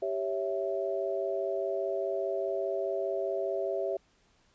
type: chord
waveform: sine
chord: C# diminished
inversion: second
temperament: equal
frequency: 392 / 554.4 / 659.3 Hz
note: G4 / C#5 / E5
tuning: 0 / 0 / 0 cents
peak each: -33 / -34 / -33 dBFS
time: 0.02-3.97 s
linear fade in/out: 5 ms
effects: pink hiss -67 dBFS RMS until 4.54 s + resampled to 16000 Hz